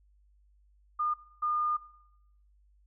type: tone bursts at uneven times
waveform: sine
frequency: 1215 Hz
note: D#6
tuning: 42 cents flat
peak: -27 dBFS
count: 2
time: 0.99-1.14 / 1.42-1.77 s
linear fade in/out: 10 ms
effects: noise-tail reverb RT60 0.8 s tail -18 dB re dry + added 50 Hz sine -61 dBFS peak until 2.86 s